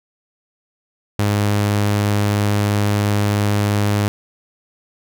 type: tone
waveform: sawtooth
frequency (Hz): 103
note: G#2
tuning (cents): -14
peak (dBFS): -11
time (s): 1.19-4.08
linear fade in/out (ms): 0
effects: none